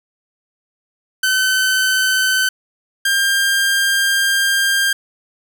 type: tone pair in turn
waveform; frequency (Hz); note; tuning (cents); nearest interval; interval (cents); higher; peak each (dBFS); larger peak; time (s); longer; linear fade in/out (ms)
sawtooth; 1525 / 1598.1; G6 / G6; -48 / +33; minor second; 81; second; -10; neither; 1.23-2.49 / 3.05-4.93; second; 5
effects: none